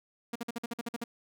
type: tone bursts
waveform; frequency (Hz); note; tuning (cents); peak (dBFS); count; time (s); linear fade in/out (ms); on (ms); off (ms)
sawtooth; 235; A#3; +14; -29; 10; 0.33-1.04; 5; 26; 50
effects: none